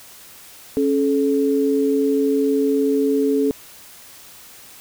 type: tone pair together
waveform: sine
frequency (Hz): 275.2 / 431.4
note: C#4 / A4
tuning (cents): -12 / -34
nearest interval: minor sixth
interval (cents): 778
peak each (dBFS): -18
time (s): 0.77-3.51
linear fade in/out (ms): 0
effects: white hiss -43 dBFS RMS until 4.8 s